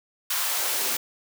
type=noise with high-pass filter sweep; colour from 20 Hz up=white; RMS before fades=-26 dBFS; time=0.3-0.97 s; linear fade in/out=5 ms; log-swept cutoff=1200 to 250 Hz; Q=1.3; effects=none